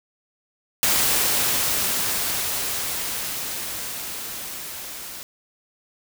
white noise with level ramp, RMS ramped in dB -19 to -36 dBFS, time 0.83-5.23 s, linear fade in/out 0 ms, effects none

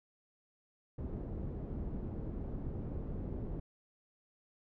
pink low-pass noise, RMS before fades -40 dBFS, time 0.98-3.6 s, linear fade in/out 5 ms, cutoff 340 Hz, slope 12 dB/octave, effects none

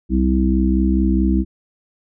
harmonic tone with a mistuned harmonic, 64.7 Hz, C2, 19 cents flat, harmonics 1 / 3 / 4 / 5, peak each -17 / -18 / -22 / -20 dBFS, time 0.09-1.45 s, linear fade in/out 50 ms, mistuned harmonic 1, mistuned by -17 cents, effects none

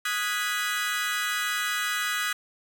30% pulse chord, G# minor seventh, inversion second, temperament equal with one note detuned, 1244.5 / 1466.4 / 1661.2 / 1975.5 Hz, D#6 / F#6 / G#6 / B6, 0 / -16 / 0 / 0 cents, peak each -29 dBFS, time 0.05-2.33 s, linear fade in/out 5 ms, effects none

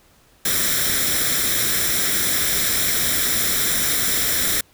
white noise with comb filter, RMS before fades -20 dBFS, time 0.45-4.61 s, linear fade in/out 5 ms, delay 0.54 ms, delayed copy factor +0.65, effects pink hiss -55 dBFS RMS until 4.73 s

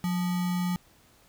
sine tone with sample-and-hold, 179.2 Hz, F3, 45 cents sharp, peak -25 dBFS, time 0.04-0.76 s, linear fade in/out 0 ms, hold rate 1050 Hz, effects pink hiss -60 dBFS RMS until 1.28 s

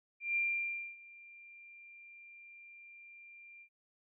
sine tone with ADSR envelope, 2381 Hz, D7, 23 cents sharp, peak -29 dBFS, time 0.2-3.69 s, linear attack 160 ms, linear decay 600 ms, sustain -23 dB, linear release 75 ms, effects none

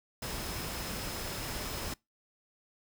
sine tone in noise, 5140 Hz, E8, 45 cents flat, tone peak -48 dBFS, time 0.22-1.94 s, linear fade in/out 5 ms, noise pink, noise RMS -38 dBFS, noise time 0.22-1.94 s, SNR -13 dB, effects noise-tail reverb RT60 0.2 s tail -24 dB re dry

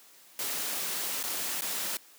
white noise with dropouts, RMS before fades -33 dBFS, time 0.39-1.97 s, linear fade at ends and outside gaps 1 ms, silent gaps 1.229-1.238 / 1.609-1.62 s, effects white hiss -56 dBFS RMS until 2.18 s + high-pass 200 Hz 12 dB/octave

